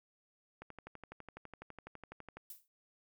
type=click train; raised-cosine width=0.5 ms; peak=-33 dBFS; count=22; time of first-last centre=0.62-2.37 s; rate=12 Hz
type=noise with exponential decay; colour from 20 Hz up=violet; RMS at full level=-45 dBFS; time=2.5-2.68 s; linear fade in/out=2 ms; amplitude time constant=37 ms
effects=none